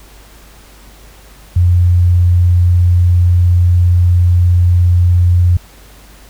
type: tone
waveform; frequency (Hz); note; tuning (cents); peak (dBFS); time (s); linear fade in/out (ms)
sine; 88.3; F2; +20; -6; 1.56-5.57; 5
effects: added 50 Hz sine -39 dBFS peak until 6.29 s + pink hiss -42 dBFS RMS until 6.29 s